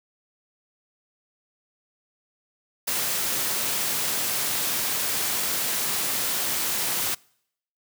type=noise; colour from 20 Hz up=white; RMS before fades=-26 dBFS; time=2.87-7.15 s; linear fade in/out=10 ms; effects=noise-tail reverb RT60 0.7 s tail -26 dB re dry + high-pass 100 Hz 12 dB/octave